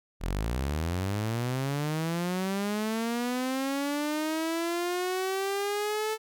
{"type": "linear sweep", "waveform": "sawtooth", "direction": "up", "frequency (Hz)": [38.89, 440], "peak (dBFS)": -24, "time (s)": [0.2, 6.18], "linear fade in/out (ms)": 50, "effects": []}